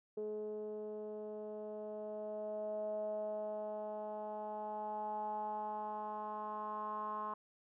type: tone with low-pass filter sweep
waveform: 10% pulse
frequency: 212.3 Hz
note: G#3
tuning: 38 cents sharp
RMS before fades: -42 dBFS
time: 0.17-7.34 s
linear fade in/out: 5 ms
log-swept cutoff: 450 to 1100 Hz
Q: 7.1
effects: none